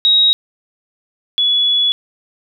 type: tone pair in turn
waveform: sine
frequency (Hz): 3799 / 3400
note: A#7 / G#7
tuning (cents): +32 / +40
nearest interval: major second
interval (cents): 192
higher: first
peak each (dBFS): -8 / -11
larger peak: first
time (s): 0.05-0.33 / 1.38-1.92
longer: second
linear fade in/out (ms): 0
effects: none